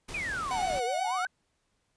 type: noise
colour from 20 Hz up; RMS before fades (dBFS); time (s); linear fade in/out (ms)
pink; -41; 0.08-0.8; 10
type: exponential two-way sweep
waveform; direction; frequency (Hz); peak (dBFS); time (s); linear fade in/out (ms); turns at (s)
sine; down then up; 2550 to 450.6 to 1585; -31; 0.14-1.27; 5; 0.85
type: tone with vibrato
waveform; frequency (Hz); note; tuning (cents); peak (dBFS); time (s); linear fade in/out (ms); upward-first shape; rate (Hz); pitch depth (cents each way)
45% pulse; 740; F#5; 0; -30; 0.51-1.25; 0; sine; 8.3; 37
effects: pink hiss -75 dBFS RMS until 1.96 s + resampled to 22050 Hz